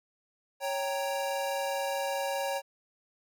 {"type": "chord", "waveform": "square", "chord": "G diminished", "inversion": "second", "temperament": "equal", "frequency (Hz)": [554.4, 784, 932.3], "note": ["Db5", "G5", "Bb5"], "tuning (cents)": [0, 0, 0], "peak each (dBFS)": [-33, -36, -38], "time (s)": [0.6, 2.62], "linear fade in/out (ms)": 50, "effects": []}